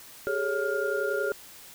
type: tone cluster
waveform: sine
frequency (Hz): 397.1 / 427.8 / 556 / 1410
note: G4 / A4 / C#5 / F6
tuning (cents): +22 / -49 / +5 / +16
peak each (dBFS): -31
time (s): 0.27-1.32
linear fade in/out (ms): 0
effects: white hiss -48 dBFS RMS until 1.74 s